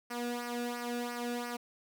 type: tone with flanger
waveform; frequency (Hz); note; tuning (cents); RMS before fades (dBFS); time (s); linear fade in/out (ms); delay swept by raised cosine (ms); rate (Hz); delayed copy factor
sawtooth; 240.9; B3; -43; -37; 0.1-1.57; 10; 0.27 to 0.99; 2.9; -0.7
effects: none